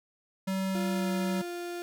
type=tone with pitch glide; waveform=square; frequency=191.1 to 189.12 Hz; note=G3 to F#3; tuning=-44 to +38 cents; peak=-29 dBFS; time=0.47-1.42 s; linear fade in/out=10 ms; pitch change=-18 cents; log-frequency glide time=0.93-1.09 s
type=tone; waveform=35% pulse; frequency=349.2 Hz; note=F4; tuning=in tune; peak=-33 dBFS; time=0.75-1.82 s; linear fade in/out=0 ms
effects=none